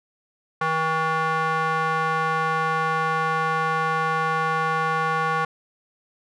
square tone with band-pass filter, 160 Hz, D#3, 49 cents sharp, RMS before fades -23 dBFS, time 0.61-5.45 s, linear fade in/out 5 ms, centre 1200 Hz, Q 2.5, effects none

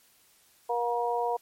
harmonic tone, 238.2 Hz, A#3, 38 cents sharp, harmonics 2 / 3 / 4, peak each -30 / -30 / -30 dBFS, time 0.69-1.37 s, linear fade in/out 10 ms, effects white hiss -62 dBFS RMS until 1.41 s + MP3 64 kbps

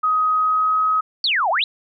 sine tone with pitch glide, 1258 to 1268.9 Hz, D#6 to D#6, +19 to +34 cents, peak -15 dBFS, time 0.03-1.01 s, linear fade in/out 10 ms, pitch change +15 cents, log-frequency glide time 0.31-0.81 s
sine exponential two-way sweep, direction down then up, 4713 to 630 to 4165 Hz, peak -16 dBFS, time 1.24-1.64 s, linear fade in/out 2 ms, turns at 1.5 s
effects none

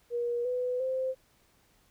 sine tone with pitch steps, 477.6 / 498.7 / 520.8 Hz, A#4 / B4 / C5, +42 / +17 / -8 cents, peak -28 dBFS, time 0.1-1.15 s, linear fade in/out 50 ms, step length 350 ms, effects pink hiss -66 dBFS RMS until 1.9 s

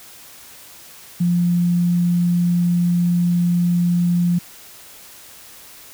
sine tone, 174.61 Hz, F3, in tune, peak -14 dBFS, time 1.2-4.39 s, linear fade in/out 10 ms, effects white hiss -42 dBFS RMS until 5.93 s

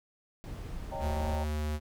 brown noise, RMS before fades -40 dBFS, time 0.44-1.35 s, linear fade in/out 0 ms
sine chord, Eb dominant seventh, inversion third, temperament equal with one note detuned, 554.4 / 622.3 / 784 / 917.4 Hz, Db5 / Eb5 / G5 / Bb5, 0 / 0 / 0 / -28 cents, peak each -41 / -41 / -40 / -41 dBFS, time 0.91-1.45 s, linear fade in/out 20 ms
square tone with pitch glide, 74.5 to 75.67 Hz, D2 to D#2, +25 to -48 cents, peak -31 dBFS, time 0.99-1.8 s, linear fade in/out 50 ms, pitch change +27 cents, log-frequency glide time 1.1-1.15 s
effects none

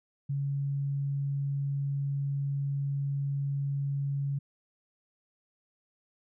sine tone, 140 Hz, C#3, 18 cents sharp, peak -28 dBFS, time 0.29-4.39 s, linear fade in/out 10 ms, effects none

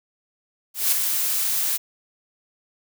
blue noise with ADSR envelope, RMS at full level -18 dBFS, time 0.74-1.78 s, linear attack 180 ms, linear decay 12 ms, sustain -5 dB, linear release 23 ms, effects none

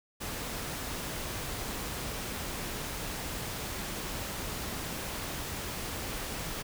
pink noise, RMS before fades -37 dBFS, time 0.2-6.63 s, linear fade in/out 20 ms, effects none

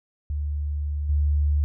sine tone with level steps, 73.42 Hz, D2, in tune, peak -24 / -18 dBFS, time 0.3-1.64 s, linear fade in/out 0 ms, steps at 1.09 s, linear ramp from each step 5 ms, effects none

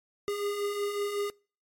square beating tone pair, 403.3 / 408.7 Hz, G4 / G#4, +49 / -28 cents, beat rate 5.4 Hz, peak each -39 / -31 dBFS, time 0.28-1.3 s, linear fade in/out 0 ms, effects noise-tail reverb RT60 0.4 s tail -26 dB re dry + MP3 64 kbps

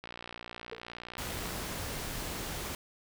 click train, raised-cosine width 0.3 ms, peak -26 dBFS, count 88, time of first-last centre 0.04-1.507 s, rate 59.3 Hz
sine tone with exponential decay, 451.1 Hz, A4, 43 cents sharp, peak -35 dBFS, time 0.72-0.79 s, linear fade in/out 5 ms, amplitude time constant 15 ms
pink noise, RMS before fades -38 dBFS, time 1.18-2.75 s, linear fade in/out 2 ms
effects none

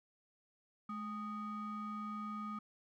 triangle ring-modulated tone, 514 Hz, C5, 31 cents flat, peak -35 dBFS, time 0.89-2.59 s, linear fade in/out 5 ms, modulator 727 Hz, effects none

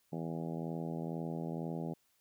harmonic tone, 82.1 Hz, E2, 6 cents flat, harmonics 2 / 3 / 4 / 5 / 6 / 7 / 8 / 9 / 10, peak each -39 / -43 / -45 / -47 / -49 / -50 / -51 / -52 / -53 dBFS, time 0.12-1.94 s, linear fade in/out 10 ms, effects white hiss -74 dBFS RMS until 2.2 s

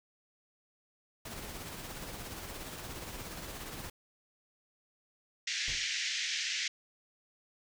pink noise with tremolo, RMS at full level -42 dBFS, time 1.25-3.9 s, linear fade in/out 5 ms, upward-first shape sine, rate 17 Hz, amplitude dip 35%
pink band-pass noise, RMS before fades -35 dBFS, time 5.47-6.68 s, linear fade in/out 5 ms, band 1800 to 6700 Hz, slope 48 dB/octave
brown noise with exponential decay, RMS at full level -39 dBFS, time 5.68-5.93 s, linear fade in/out 1 ms, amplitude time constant 53 ms
effects none

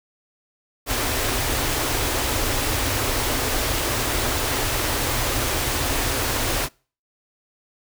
pink band-stop noise, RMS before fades -23 dBFS, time 0.86-6.69 s, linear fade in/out 50 ms, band 140 to 230 Hz, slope 96 dB/octave, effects noise-tail reverb RT60 0.4 s tail -26 dB re dry

